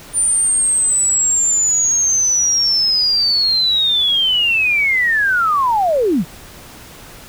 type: linear sweep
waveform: sine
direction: down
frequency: 9240 to 134.6 Hz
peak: -12 dBFS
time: 0.13-6.25 s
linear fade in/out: 50 ms
effects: pink hiss -38 dBFS RMS until 7.28 s